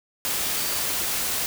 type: tone in noise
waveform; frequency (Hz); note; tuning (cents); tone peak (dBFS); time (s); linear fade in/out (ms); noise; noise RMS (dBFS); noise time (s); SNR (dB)
sine; 4611; D8; -33; -36; 0.57-0.82; 0; white; -26; 0.25-1.46; -13
effects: none